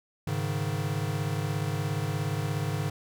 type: chord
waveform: square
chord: Ab suspended fourth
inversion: none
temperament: equal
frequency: 103.83 / 138.59 / 155.56 Hz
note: Ab2 / Db3 / Eb3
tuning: 0 / 0 / 0 cents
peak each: -33 dBFS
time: 0.27-2.9 s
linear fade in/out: 5 ms
effects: none